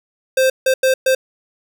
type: tone bursts at uneven times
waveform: square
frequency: 523.3 Hz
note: C5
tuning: in tune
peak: -12 dBFS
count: 4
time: 0.37-0.5 / 0.66-0.74 / 0.83-0.94 / 1.06-1.15 s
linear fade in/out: 5 ms
effects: none